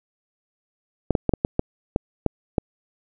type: clicks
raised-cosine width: 2 ms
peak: -5 dBFS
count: 9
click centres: 1.107 / 1.152 / 1.293 / 1.337 / 1.449 / 1.594 / 1.961 / 2.263 / 2.582 s
effects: none